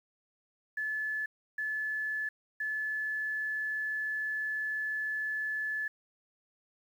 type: tone bursts at uneven times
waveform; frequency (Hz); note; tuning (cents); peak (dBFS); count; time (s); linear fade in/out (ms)
sine; 1727; A6; -33; -31; 3; 0.77-1.26 / 1.58-2.29 / 2.6-5.88; 5
effects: 10-bit